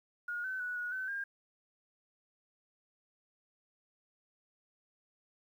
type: tone with pitch steps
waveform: sine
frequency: 1435 / 1525 / 1473 / 1456 / 1524 / 1608 Hz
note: F6 / G6 / F#6 / F#6 / G6 / G6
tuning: +47 / -48 / -8 / -28 / -49 / +44 cents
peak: -35 dBFS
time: 0.28-1.24 s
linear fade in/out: 5 ms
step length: 160 ms
effects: 11-bit